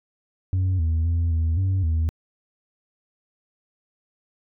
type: tone with pitch steps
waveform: sine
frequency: 93 / 80.9 / 84.1 / 81.2 / 95 / 80.5 Hz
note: F#2 / E2 / E2 / E2 / F#2 / E2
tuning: +9 / -32 / +35 / -26 / +46 / -41 cents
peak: -16 dBFS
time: 0.53-2.09 s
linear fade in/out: 0 ms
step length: 260 ms
effects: tanh soft clip ceiling -18 dBFS